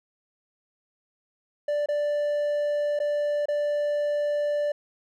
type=tone with dropouts; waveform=triangle; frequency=587.3 Hz; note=D5; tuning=in tune; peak=-21 dBFS; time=1.68-4.72 s; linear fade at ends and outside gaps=5 ms; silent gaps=1.86-1.886 / 2.991-3 / 3.457-3.484 s; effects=none